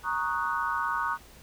sine chord, D# minor seventh, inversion second, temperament equal, 932.3 / 1108.7 / 1244.5 / 1480 Hz, A#5 / C#6 / D#6 / F#6, 0 / 0 / 0 / 0 cents, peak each -32 dBFS, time 0.03-1.18 s, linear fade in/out 50 ms, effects added 57 Hz sine -55 dBFS peak until 1.42 s + pink hiss -53 dBFS RMS until 1.42 s

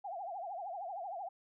sine tone with vibrato, 740 Hz, F#5, in tune, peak -39 dBFS, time 0.04-1.29 s, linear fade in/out 10 ms, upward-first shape triangle, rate 13 Hz, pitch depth 220 cents each way, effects none

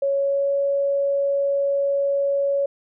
sine tone with pitch glide, 554.4 to 559.2 Hz, C#5 to C#5, 0 to +15 cents, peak -18 dBFS, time 0.02-2.66 s, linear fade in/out 5 ms, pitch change +15 cents, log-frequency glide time 0.12-0.54 s, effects none

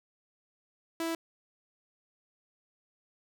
sawtooth tone, 329.6 Hz, E4, in tune, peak -27 dBFS, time 1-1.15 s, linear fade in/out 2 ms, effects none

